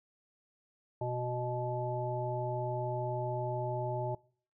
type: harmonic tone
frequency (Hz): 123.47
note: B2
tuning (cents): 0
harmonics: 1 / 3 / 5 / 7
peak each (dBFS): -36 / -39 / -37 / -39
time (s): 1.01-4.15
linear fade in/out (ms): 5
effects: noise-tail reverb RT60 0.5 s tail -24 dB re dry